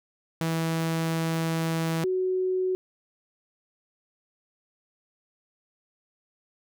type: tone pair in turn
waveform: sawtooth / sine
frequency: 163.3 / 371.3 Hz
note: E3 / F#4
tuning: -16 / +6 cents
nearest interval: octave + major second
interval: 1422 cents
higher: second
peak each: -21 / -23 dBFS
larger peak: first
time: 0.41-2.04 / 2.04-2.75 s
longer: first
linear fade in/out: 0 ms
effects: none